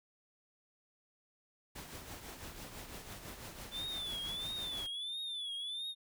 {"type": "noise with tremolo", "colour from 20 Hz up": "pink", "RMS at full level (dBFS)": -46, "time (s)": [1.75, 4.87], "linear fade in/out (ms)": 10, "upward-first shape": "triangle", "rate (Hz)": 6, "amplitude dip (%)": 55}
{"type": "tone with vibrato", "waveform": "triangle", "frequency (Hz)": 3491, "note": "A7", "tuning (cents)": -14, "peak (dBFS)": -37, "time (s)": [3.71, 5.95], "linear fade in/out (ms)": 50, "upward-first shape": "triangle", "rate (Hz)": 1.5, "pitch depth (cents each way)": 130}
{"effects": []}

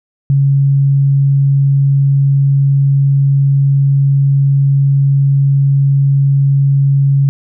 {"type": "tone", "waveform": "sine", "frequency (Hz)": 138.59, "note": "C#3", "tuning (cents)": 0, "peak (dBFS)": -7, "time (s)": [0.3, 7.29], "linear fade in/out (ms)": 0, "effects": []}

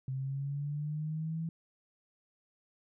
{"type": "linear sweep", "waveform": "sine", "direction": "up", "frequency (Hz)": [130.81, 164.81], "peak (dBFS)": -33, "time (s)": [0.08, 1.49], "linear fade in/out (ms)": 2, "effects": []}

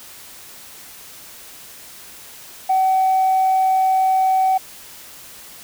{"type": "tone", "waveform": "sine", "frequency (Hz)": 758, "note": "F#5", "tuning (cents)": 42, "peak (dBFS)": -12, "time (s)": [2.69, 4.58], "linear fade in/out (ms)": 10, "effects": ["tanh soft clip ceiling -10 dBFS", "white hiss -40 dBFS RMS until 5.63 s"]}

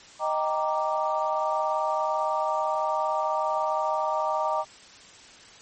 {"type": "chord", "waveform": "sine", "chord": "Eb major seventh", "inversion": "none", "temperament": "equal", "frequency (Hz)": [622.3, 784, 932.3, 1174.7], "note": ["Eb5", "G5", "Bb5", "D6"], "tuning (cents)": [0, 0, 0, 0], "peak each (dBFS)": [-28, -30, -28, -30], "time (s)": [0.19, 4.65], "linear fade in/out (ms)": 50, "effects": ["white hiss -49 dBFS RMS until 5.61 s", "MP3 32 kbps"]}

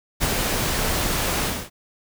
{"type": "noise with ADSR envelope", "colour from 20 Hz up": "pink", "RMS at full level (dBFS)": -21, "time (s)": [0.2, 1.7], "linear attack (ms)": 28, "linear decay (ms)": 53, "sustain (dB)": -2, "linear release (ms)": 260, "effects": []}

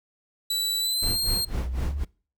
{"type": "tone with pitch glide", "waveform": "sawtooth", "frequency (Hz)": [3951, 4210], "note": ["B7", "C8"], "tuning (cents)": [0, 10], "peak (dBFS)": -21, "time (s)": [0.5, 1.45], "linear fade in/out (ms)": 5, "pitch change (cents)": 110, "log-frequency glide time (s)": [0.8, 1.19]}
{"type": "noise with tremolo", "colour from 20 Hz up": "brown", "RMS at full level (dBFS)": -27, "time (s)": [1.02, 2.05], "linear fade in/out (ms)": 10, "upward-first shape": "sine", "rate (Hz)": 4, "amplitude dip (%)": 90}
{"type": "linear sweep", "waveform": "sine", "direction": "up", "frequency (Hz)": [58.27, 73.42], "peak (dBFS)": -27, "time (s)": [1.54, 2.04], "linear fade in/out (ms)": 10}
{"effects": ["noise-tail reverb RT60 0.4 s tail -24 dB re dry"]}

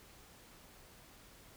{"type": "silence", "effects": ["pink hiss -59 dBFS RMS until 1.56 s"]}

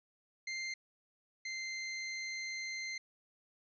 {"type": "tone pair in turn", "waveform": "sawtooth", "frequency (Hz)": [2093, 2082], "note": ["C7", "C7"], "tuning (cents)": [0, -9], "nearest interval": "unison", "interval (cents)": 9, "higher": "first", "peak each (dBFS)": [-34, -35], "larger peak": "first", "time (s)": [[0.47, 0.74], [1.45, 2.98]], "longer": "second", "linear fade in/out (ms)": 5, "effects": ["resampled to 16000 Hz"]}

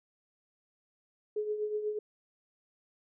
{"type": "tone with tremolo", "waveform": "sine", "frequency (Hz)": 423.1, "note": "G#4", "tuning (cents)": 32, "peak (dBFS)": -28, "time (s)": [1.36, 1.99], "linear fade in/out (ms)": 5, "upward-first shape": "triangle", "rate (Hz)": 8.2, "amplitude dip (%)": 65, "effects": []}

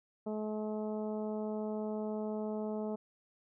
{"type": "harmonic tone", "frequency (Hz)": 214.1, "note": "A3", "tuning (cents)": -47, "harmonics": [1, 2, 3, 4, 5, 6], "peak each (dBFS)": [-37, -39, -42, -48, -56, -59], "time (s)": [0.26, 2.96], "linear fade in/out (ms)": 10, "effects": []}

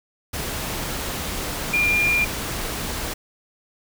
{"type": "tone in noise", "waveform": "sine", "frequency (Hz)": 2401, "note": "D7", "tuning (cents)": 38, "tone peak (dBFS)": -17, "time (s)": [1.73, 2.25], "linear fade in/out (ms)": 10, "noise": "pink", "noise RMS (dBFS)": -28, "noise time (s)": [0.33, 3.14], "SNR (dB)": 8, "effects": []}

